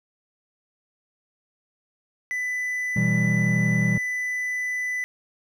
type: tone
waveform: triangle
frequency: 1995 Hz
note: B6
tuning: 17 cents sharp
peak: -23 dBFS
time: 2.31-5.04 s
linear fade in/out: 0 ms
type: chord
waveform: triangle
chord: E minor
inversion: second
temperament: equal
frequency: 123.47 / 164.81 / 196 Hz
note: B2 / E3 / G3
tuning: 0 / 0 / 0 cents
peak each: -22 dBFS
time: 2.96-3.98 s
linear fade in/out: 5 ms
effects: none